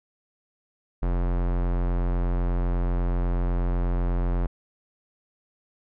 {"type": "tone with low-pass filter", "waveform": "square", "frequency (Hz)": 44.07, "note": "F1", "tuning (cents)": 16, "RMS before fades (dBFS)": -24, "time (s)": [1.02, 4.47], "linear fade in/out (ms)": 10, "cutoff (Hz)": 1200, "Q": 0.75, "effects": []}